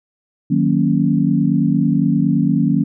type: chord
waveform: sine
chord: D# minor seventh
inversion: none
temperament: equal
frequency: 155.56 / 185 / 233.1 / 277.2 Hz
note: D#3 / F#3 / A#3 / C#4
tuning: 0 / 0 / 0 / 0 cents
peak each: -18 dBFS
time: 0.5-2.84 s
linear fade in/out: 10 ms
effects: none